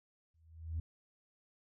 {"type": "tone with exponential growth", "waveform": "sine", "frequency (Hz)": 81.1, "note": "E2", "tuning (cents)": -28, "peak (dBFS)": -31, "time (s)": [0.34, 0.8], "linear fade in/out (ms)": 5, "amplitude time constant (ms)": 100, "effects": ["tanh soft clip ceiling -31 dBFS"]}